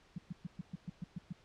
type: tone bursts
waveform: sine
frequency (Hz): 174.1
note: F3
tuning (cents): -5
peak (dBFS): -37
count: 9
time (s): 0.16-1.327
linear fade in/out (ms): 5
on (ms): 23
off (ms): 120
effects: pink hiss -65 dBFS RMS until 1.44 s + low-pass 5000 Hz 12 dB/octave